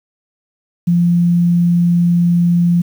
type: tone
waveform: sine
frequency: 173.1 Hz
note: F3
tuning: 15 cents flat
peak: -9 dBFS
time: 0.87-2.82 s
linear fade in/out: 10 ms
effects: 7-bit